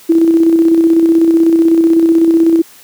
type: tone with tremolo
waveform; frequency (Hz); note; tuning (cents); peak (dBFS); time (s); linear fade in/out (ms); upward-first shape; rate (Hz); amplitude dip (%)
sine; 329.6; E4; 0; -4; 0.09-2.62; 10; square; 16; 35
effects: white hiss -40 dBFS RMS until 2.83 s + high-pass 150 Hz 12 dB/octave